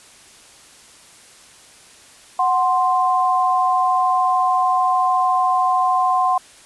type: tone pair together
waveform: sine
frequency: 740 / 1046.5 Hz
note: F#5 / C6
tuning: 0 / 0 cents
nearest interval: tritone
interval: 600 cents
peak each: -17 dBFS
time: 2.39-6.38 s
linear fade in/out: 5 ms
effects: white hiss -46 dBFS RMS until 6.65 s + resampled to 24000 Hz